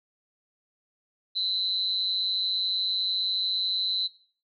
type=tone with amplitude modulation; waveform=sine; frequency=4023 Hz; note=B7; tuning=31 cents sharp; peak=-21 dBFS; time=1.35-4.08 s; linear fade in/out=20 ms; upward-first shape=sine; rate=189 Hz; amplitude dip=85%; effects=noise-tail reverb RT60 0.5 s tail -20 dB re dry